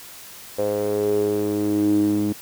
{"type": "tone with band-pass filter sweep", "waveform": "sawtooth", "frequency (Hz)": 103.83, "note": "G#2", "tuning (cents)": 0, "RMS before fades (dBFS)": -21, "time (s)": [0.58, 2.33], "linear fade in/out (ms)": 10, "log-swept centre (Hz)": [510, 270], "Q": 7.3, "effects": ["white hiss -41 dBFS RMS until 2.41 s"]}